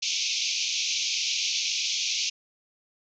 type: band-pass noise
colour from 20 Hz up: white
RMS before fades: -28 dBFS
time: 0.02-2.3 s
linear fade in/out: 10 ms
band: 2300 to 6500 Hz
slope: 96 dB/octave
effects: none